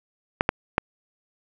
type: clicks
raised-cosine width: 0.5 ms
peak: -3 dBFS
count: 3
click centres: 0.409 / 0.491 / 0.781 s
effects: none